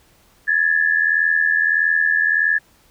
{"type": "tone pair together", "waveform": "sine", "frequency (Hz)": [1678.4, 1760], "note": ["G#6", "A6"], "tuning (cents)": [18, 0], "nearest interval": "minor second", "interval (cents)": 82, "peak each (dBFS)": -17, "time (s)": [0.47, 2.59], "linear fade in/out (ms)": 20, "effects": ["pink hiss -55 dBFS RMS until 2.9 s"]}